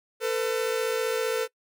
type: tone pair together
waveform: 45% pulse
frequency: 447.8 / 503 Hz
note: A4 / B4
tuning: +30 / +32 cents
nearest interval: major second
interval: 202 cents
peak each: -26 / -29 dBFS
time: 0.2-1.48 s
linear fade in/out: 50 ms
effects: noise-tail reverb RT60 0.1 s tail -21 dB re dry